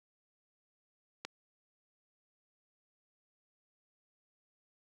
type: click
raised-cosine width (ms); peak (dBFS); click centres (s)
0.2; -21; 1.25
effects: high-pass 150 Hz 12 dB/octave + 10-bit